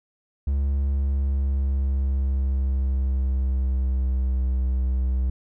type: tone with pitch glide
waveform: triangle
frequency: 69.3 to 63.92 Hz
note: C#2 to C2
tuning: 0 to -40 cents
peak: -18 dBFS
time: 0.47-5.3 s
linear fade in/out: 5 ms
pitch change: -140 cents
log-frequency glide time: 0.7-4.52 s
effects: none